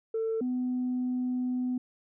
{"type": "tone pair in turn", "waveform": "sine", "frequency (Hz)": [447.2, 251], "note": ["A4", "B3"], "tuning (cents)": [28, 28], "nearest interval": "minor seventh", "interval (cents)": 1000, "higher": "first", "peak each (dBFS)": -26, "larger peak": "neither", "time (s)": [[0.14, 0.41], [0.41, 1.78]], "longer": "second", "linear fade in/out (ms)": 5, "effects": ["tanh soft clip ceiling -24 dBFS"]}